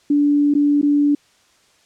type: tone with dropouts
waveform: sine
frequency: 290 Hz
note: D4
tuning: 22 cents flat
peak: -12 dBFS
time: 0.1-1.15 s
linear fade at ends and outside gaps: 5 ms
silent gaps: 0.54-0.55 / 0.815-0.828 s
effects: white hiss -56 dBFS RMS until 1.85 s + low-pass 7000 Hz 12 dB/octave